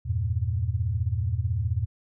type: chord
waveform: sine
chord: E diminished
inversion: none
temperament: equal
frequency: 82.41 / 98 / 116.54 Hz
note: E2 / G2 / Bb2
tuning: 0 / 0 / 0 cents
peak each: -28 dBFS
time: 0.05-1.86 s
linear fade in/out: 20 ms
effects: none